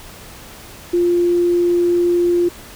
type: tone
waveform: sine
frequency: 349.2 Hz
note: F4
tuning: in tune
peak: -12 dBFS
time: 0.93-2.49 s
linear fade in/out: 10 ms
effects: pink hiss -38 dBFS RMS until 2.75 s

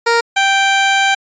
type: tone pair in turn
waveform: 15% pulse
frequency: 466.2 / 783.1 Hz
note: A#4 / G5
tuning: 0 / -2 cents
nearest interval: major sixth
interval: 898 cents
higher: second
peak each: -4 dBFS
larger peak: neither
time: 0.06-0.21 / 0.36-1.15 s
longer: second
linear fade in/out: 10 ms
effects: resampled to 16000 Hz

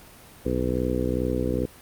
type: harmonic tone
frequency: 62.4 Hz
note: B1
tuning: 19 cents sharp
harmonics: 1 / 2 / 3 / 4 / 5 / 6 / 7 / 8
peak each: -30 / -31 / -33 / -29 / -30 / -33 / -31 / -30 dBFS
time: 0.45-1.66 s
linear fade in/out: 10 ms
effects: pink hiss -48 dBFS RMS until 1.81 s + Opus 32 kbps

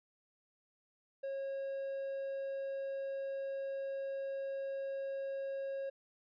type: tone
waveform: triangle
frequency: 545 Hz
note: C#5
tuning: 29 cents flat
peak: -35 dBFS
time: 1.23-5.9 s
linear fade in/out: 10 ms
effects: resampled to 11025 Hz

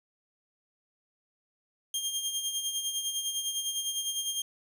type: tone with tremolo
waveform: 20% pulse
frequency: 3208 Hz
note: G7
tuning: 39 cents sharp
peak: -23 dBFS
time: 1.94-4.42 s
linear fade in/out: 2 ms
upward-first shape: sine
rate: 9.9 Hz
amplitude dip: 55%
effects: none

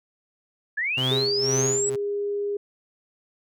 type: linear sweep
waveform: sine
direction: up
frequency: 1650 to 7940 Hz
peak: -23 dBFS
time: 0.77-1.9 s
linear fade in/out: 10 ms
type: tone with tremolo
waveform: sawtooth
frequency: 129.4 Hz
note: C3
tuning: 19 cents flat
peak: -20 dBFS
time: 0.97-1.96 s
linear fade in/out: 10 ms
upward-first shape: sine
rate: 2 Hz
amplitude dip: 90%
type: tone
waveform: sine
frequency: 407.4 Hz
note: G#4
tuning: 33 cents flat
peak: -24 dBFS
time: 1.11-2.57 s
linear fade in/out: 5 ms
effects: none

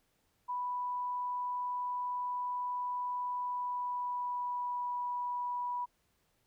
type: tone with pitch glide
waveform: sine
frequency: 987.8 to 979.3 Hz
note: B5 to B5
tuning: 0 to -15 cents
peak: -33 dBFS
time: 0.48-5.86 s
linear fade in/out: 20 ms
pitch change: -15 cents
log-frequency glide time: 3.4-4.9 s
effects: pink hiss -75 dBFS RMS until 6.46 s

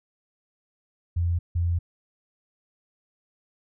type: tone bursts at uneven times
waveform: sine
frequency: 85.9 Hz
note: F2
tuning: 28 cents flat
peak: -21 dBFS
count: 2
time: 1.16-1.39 / 1.55-1.79 s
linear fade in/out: 10 ms
effects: none

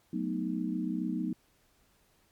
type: chord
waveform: sine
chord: B dominant seventh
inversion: second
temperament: equal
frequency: 185 / 220 / 246.9 / 311.1 Hz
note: F#3 / A3 / B3 / D#4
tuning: 0 / 0 / 0 / 0 cents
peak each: -35 / -37 / -35 / -35 dBFS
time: 0.13-1.33 s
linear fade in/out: 5 ms
effects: pink hiss -68 dBFS RMS until 2.31 s + MP3 96 kbps

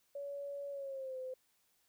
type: tone with pitch glide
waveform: sine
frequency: 565 to 515.1 Hz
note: C#5 to C5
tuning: +33 to -27 cents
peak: -40 dBFS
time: 0.15-1.34 s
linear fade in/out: 5 ms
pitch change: -160 cents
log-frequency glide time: 0.7-1.18 s
effects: white hiss -75 dBFS RMS until 1.88 s

